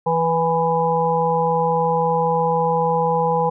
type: harmonic tone with a mistuned harmonic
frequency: 165.8 Hz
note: E3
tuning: 10 cents sharp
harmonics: 1 / 3 / 5 / 6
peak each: -24 / -20 / -20 / -23 dBFS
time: 0.06-3.5 s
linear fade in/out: 10 ms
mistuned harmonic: 3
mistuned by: -17 cents
effects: none